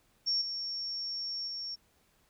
sine tone with level steps, 5490 Hz, F8, 31 cents flat, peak -27 / -34 / -36 dBFS, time 0.26-1.76 s, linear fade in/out 20 ms, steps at 0.41 / 1.47 s, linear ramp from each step 10 ms, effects pink hiss -69 dBFS RMS until 2.29 s

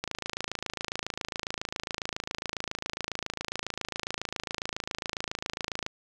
click train, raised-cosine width 0.2 ms, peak -14 dBFS, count 160, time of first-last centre 0.04-5.864 s, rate 27.3 Hz, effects none

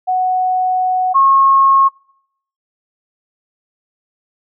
sine tone pair in turn, 740 / 1086.4 Hz, F#5 / C#6, 0 / -35 cents, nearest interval perfect fifth, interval 665 cents, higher second, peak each -12 / -7 dBFS, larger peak second, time 0.07-1.14 / 1.14-1.89 s, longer first, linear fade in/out 20 ms, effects noise-tail reverb RT60 0.7 s tail -24 dB re dry

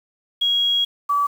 sine tone pair in turn, 3300 / 1148.7 Hz, G#7 / D6, -12 / -39 cents, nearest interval octave + tritone, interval 1827 cents, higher first, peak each -16 dBFS, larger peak neither, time 0.41-0.85 / 1.09-1.27 s, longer first, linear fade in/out 10 ms, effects 7-bit

